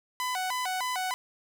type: tone with vibrato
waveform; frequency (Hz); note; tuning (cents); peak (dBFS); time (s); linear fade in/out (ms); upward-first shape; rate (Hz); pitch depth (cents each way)
sawtooth; 864; A5; -32; -25; 0.2-1.14; 0; square; 3.3; 260
effects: none